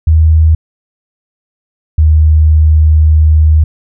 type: tone pair in turn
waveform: sine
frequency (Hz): 79.3 / 77.62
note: D#2 / D#2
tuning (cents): +33 / -4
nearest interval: unison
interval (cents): 37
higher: first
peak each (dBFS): -3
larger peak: neither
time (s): 0.07-0.55 / 1.98-3.64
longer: second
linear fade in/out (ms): 5
effects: none